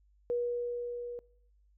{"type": "tone with level ramp", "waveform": "sine", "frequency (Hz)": 482, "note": "B4", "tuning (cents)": -42, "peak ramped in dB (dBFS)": [-28, -38], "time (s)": [0.3, 1.19], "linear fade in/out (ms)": 0, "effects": ["noise-tail reverb RT60 0.7 s tail -24 dB re dry", "added 50 Hz sine -63 dBFS peak until 1.77 s"]}